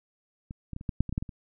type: clicks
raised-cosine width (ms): 5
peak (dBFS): -26 / -24 / -24 / -29 / -17 / -10 / -22 / -19 / -14 / -21 / -28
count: 11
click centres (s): 0.509 / 0.733 / 0.764 / 0.811 / 0.892 / 1.006 / 1.093 / 1.126 / 1.179 / 1.225 / 1.292
effects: none